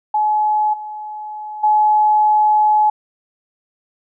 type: tone with level steps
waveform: sine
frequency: 850 Hz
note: G#5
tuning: 40 cents sharp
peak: -13 / -26 / -10 dBFS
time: 0.14-2.9 s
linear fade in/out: 5 ms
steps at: 0.73 / 1.63 s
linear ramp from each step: 10 ms
effects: none